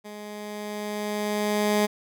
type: tone with level ramp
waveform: 15% pulse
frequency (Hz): 209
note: G#3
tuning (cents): +11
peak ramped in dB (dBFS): -32 to -13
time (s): 0.04-1.87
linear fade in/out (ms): 20
effects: none